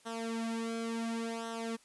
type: tone with flanger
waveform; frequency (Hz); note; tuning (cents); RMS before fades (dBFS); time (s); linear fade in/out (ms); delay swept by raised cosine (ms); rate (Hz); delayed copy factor
sawtooth; 228.4; A#3; -35; -37; 0.05-1.77; 20; 0.42 to 3.32; 0.7; -0.8
effects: white hiss -64 dBFS RMS until 1.84 s + resampled to 24000 Hz